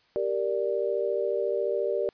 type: chord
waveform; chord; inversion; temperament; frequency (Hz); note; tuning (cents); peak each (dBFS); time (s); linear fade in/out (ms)
sine; G minor; none; equal; 392 / 466.2 / 587.3; G4 / Bb4 / D5; 0 / 0 / 0; -29; 0.16-2.09; 0
effects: white hiss -64 dBFS RMS until 2.13 s + resampled to 11025 Hz